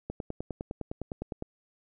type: click train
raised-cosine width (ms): 2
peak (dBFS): -21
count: 14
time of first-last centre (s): 0.1-1.424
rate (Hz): 9.82
effects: none